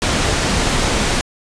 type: low-pass noise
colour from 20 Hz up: pink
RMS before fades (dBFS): -17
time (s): 0.02-1.21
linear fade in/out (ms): 0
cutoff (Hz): 8700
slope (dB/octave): 12
effects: resampled to 22050 Hz